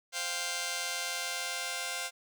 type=chord; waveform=5% pulse; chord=C suspended fourth; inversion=none; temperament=just; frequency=523.3 / 697.7 / 784.9 Hz; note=C5 / F5 / G5; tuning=0 / -2 / +2 cents; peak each=-28 / -25 / -29 dBFS; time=0.12-2.11 s; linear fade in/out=50 ms; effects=none